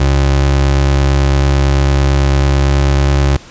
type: tone with pitch glide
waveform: 30% pulse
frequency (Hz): 69 to 69.48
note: C#2 to C#2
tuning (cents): -7 to +5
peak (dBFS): -6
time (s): 0-3.37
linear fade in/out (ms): 5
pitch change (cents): +12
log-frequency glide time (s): 2.56-2.79
effects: pink hiss -37 dBFS RMS until 3.5 s + resampled to 16000 Hz